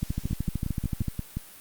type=two click trains; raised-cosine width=5 ms; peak=-15 / -17 dBFS; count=15 / 7; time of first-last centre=0.03-1.083 / 0.31-1.37 s; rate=13.3 / 5.66 Hz; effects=white hiss -48 dBFS RMS until 1.6 s + Opus 48 kbps